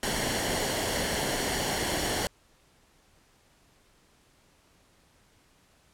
pink noise with comb filter, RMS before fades -29 dBFS, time 0.03-2.27 s, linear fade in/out 0 ms, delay 0.8 ms, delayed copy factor -0.55, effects pink hiss -63 dBFS RMS until 5.93 s + low-pass 11000 Hz 12 dB/octave

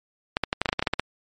clicks, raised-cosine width 0.3 ms, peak -6 dBFS, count 12, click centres 0.369 / 0.437 / 0.529 / 0.616 / 0.658 / 0.69 / 0.729 / 0.794 / 0.825 / 0.872 / 0.936 / 0.996 s, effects MP3 48 kbps

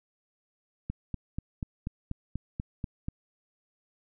click train, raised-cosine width 5 ms, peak -20 dBFS, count 10, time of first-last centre 0.9-3.084 s, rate 4.12 Hz, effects none

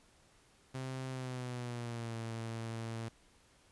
sawtooth tone with pitch glide, 130.81 to 113.88 Hz, C3 to A#2, 0 to -40 cents, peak -35 dBFS, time 0.74-3.09 s, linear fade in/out 10 ms, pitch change -240 cents, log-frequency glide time 1.1-2.17 s, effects pink hiss -66 dBFS RMS until 3.71 s + resampled to 24000 Hz

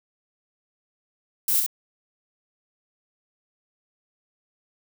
violet noise with echo, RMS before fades -22 dBFS, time 1.48-1.6 s, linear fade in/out 2 ms, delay 63 ms, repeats 1, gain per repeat -3 dB, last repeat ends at 1.663 s, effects none

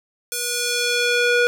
square tone with band-pass filter sweep, 483.5 Hz, B4, 37 cents flat, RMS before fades -20 dBFS, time 0.32-1.47 s, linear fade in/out 0 ms, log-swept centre 11000 to 1500 Hz, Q 0.77, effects none

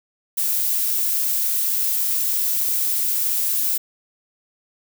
violet noise, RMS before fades -21 dBFS, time 0.37-3.78 s, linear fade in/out 10 ms, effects none

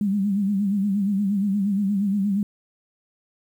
sine tone with vibrato, 200 Hz, G3, 35 cents sharp, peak -19 dBFS, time 0.01-2.43 s, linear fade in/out 2 ms, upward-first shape sine, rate 8.5 Hz, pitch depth 79 cents each way, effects 9-bit

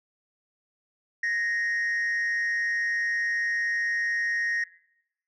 sine tone with frequency modulation, 1864.7 Hz, A#6, in tune, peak -22 dBFS, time 1.23-4.64 s, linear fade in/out 5 ms, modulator 176 Hz, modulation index 0.43, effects noise-tail reverb RT60 0.8 s tail -21 dB re dry + tanh soft clip ceiling -23 dBFS

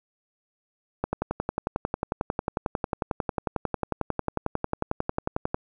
click train, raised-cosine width 1 ms, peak -11 dBFS, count 51, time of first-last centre 1.04-5.545 s, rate 11.1 Hz, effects none

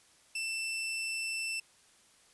sawtooth tone, 2668 Hz, E7, 20 cents sharp, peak -30 dBFS, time 0.35-1.6 s, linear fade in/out 5 ms, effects white hiss -63 dBFS RMS until 2.33 s + resampled to 24000 Hz

